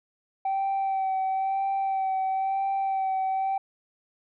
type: tone with vibrato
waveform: sine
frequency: 772 Hz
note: G5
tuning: 27 cents flat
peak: -22 dBFS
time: 0.45-3.58 s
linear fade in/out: 5 ms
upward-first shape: sine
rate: 1 Hz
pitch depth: 21 cents each way
effects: tanh soft clip ceiling -22 dBFS